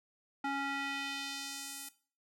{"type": "tone with band-pass filter sweep", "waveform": "square", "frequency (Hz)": 277.2, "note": "C#4", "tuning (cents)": 0, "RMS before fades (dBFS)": -39, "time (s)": [0.44, 1.89], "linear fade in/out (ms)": 5, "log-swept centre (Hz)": [1100, 11000], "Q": 1.1, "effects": ["noise-tail reverb RT60 0.4 s tail -17 dB re dry"]}